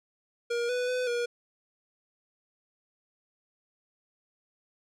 square tone with pitch steps, 473.8 / 495.3 / 502 / 478.7 Hz, A#4 / B4 / B4 / A#4, +28 / +5 / +28 / +46 cents, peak -28 dBFS, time 0.5-1.26 s, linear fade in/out 10 ms, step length 190 ms, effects low-pass 7000 Hz 12 dB/octave

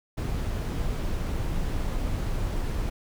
brown noise, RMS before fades -28 dBFS, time 0.17-2.9 s, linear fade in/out 10 ms, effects none

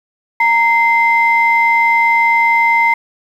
sine tone pair together, 927.6 / 2080 Hz, A#5 / C7, -9 / -11 cents, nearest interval octave + major second, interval 1398 cents, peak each -11 dBFS, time 0.4-2.94 s, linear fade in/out 5 ms, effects tanh soft clip ceiling -1 dBFS + 7-bit

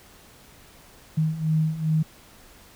sine beating tone pair, 155.56 / 158.06 Hz, D#3 / D#3, 0 / +28 cents, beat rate 2.5 Hz, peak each -26 / -22 dBFS, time 1.17-2.03 s, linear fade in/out 10 ms, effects pink hiss -51 dBFS RMS until 2.75 s

